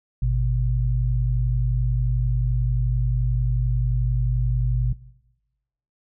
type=tone pair together; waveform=sine; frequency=52.12 / 123.47 Hz; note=G#1 / B2; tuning=+7 / 0 cents; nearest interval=octave + minor third; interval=1493 cents; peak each=-20 / -22 dBFS; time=0.22-4.93 s; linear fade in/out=5 ms; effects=noise-tail reverb RT60 1.0 s tail -19 dB re dry